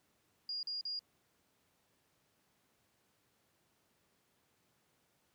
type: tone bursts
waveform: sine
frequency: 4840 Hz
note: D#8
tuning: 49 cents flat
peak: -37 dBFS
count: 3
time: 0.49-0.992 s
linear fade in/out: 2 ms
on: 140 ms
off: 41 ms
effects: pink hiss -75 dBFS RMS until 5.34 s + high-pass 100 Hz 12 dB/octave